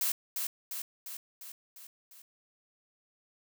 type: noise with echo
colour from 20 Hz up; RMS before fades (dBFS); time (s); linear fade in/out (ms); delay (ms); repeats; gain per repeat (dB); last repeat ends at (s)
blue; -30; 0.01-0.12; 2; 350; 6; -4; 2.22
effects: none